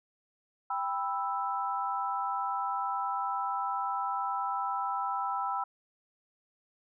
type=chord; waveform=sine; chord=E minor; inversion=first; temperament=just; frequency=791.1 / 988.9 / 1318.5 Hz; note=G5 / B5 / E6; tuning=+16 / +2 / 0 cents; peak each=-34 dBFS; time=0.7-5.64 s; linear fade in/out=5 ms; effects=none